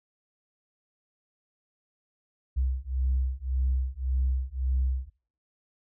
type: beating tone pair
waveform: sine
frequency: 64 / 65.8 Hz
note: C2 / C2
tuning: -38 / +10 cents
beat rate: 1.8 Hz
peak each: -27 dBFS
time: 2.56-5.1 s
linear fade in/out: 20 ms
effects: noise-tail reverb RT60 0.5 s tail -23 dB re dry + tanh soft clip ceiling -19 dBFS